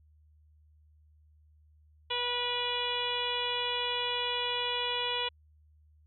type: harmonic tone with a mistuned harmonic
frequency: 487 Hz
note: B4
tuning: 24 cents flat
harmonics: 1 / 2 / 3 / 4 / 5 / 6 / 7 / 8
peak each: -38 / -36 / -44 / -43 / -39 / -35 / -35 / -44 dBFS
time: 2.1-5.29 s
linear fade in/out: 10 ms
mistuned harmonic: 8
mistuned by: +22 cents
effects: added 76 Hz sine -59 dBFS peak until 6.06 s